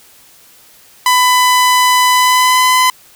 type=tone with pitch glide; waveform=sawtooth; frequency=1000 to 1012.8 Hz; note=B5 to B5; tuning=+21 to +43 cents; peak=-4 dBFS; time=1.06-2.9 s; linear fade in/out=2 ms; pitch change=+22 cents; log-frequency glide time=2.11-2.66 s; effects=white hiss -44 dBFS RMS until 3.15 s